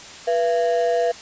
triangle ring-modulated tone, 583 Hz, D5, 13 cents flat, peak -12 dBFS, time 0.27-1.12 s, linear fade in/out 10 ms, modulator 95.2 Hz, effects white hiss -39 dBFS RMS until 1.21 s + resampled to 16000 Hz

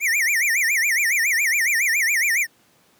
square tone with vibrato, 2083 Hz, C7, 8 cents flat, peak -18 dBFS, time 0-2.47 s, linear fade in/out 50 ms, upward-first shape sine, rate 7.2 Hz, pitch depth 260 cents each way, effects pink hiss -58 dBFS RMS until 2.99 s + high-pass 150 Hz 12 dB/octave

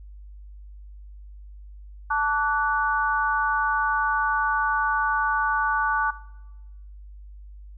sine chord, D major, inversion second, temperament equal with one note detuned, 880 / 1152.5 / 1480 Hz, A5 / D6 / F#6, 0 / -33 / 0 cents, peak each -25 dBFS, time 2.1-6.11 s, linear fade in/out 10 ms, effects noise-tail reverb RT60 1.0 s tail -19 dB re dry + added 50 Hz sine -40 dBFS peak until 7.77 s

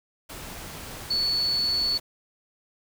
sine tone in noise, 4435 Hz, C#8, in tune, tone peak -22 dBFS, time 1.1-1.98 s, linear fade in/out 10 ms, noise pink, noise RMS -39 dBFS, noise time 0.29-2 s, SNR +14 dB, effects none

